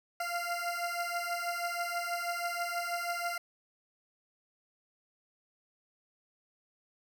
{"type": "beating tone pair", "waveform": "20% pulse", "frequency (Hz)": [691, 697.2], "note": ["F5", "F5"], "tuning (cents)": [-19, -3], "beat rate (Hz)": 6.2, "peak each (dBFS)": -31, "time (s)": [0.2, 3.38], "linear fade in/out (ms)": 5, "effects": []}